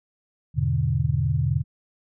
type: chord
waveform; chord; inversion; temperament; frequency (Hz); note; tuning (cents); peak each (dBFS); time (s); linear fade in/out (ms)
sine; E dominant seventh; none; equal; 82.41 / 103.83 / 123.47 / 146.83; E2 / G#2 / B2 / D3; 0 / 0 / 0 / 0; -27 / -28 / -24 / -24; 0.54-1.64; 50
effects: none